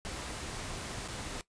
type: noise with dropouts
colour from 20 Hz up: pink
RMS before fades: -40 dBFS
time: 0.05-1.41 s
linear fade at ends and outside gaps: 0 ms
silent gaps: 1.078-1.084 s
effects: noise-tail reverb RT60 0.1 s tail -17 dB re dry + resampled to 22050 Hz